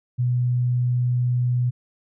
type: tone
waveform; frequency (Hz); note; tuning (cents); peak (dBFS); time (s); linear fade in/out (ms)
sine; 123.47; B2; 0; -18; 0.18-1.71; 20
effects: none